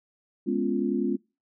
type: chord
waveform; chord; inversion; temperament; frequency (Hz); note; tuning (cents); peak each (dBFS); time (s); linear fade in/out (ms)
sine; C# dominant seventh; second; equal; 207.7 / 246.9 / 277.2 / 349.2; G#3 / B3 / C#4 / E#4; 0 / 0 / 0 / 0; -29; 0.46-1.17; 20
effects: noise-tail reverb RT60 0.3 s tail -25 dB re dry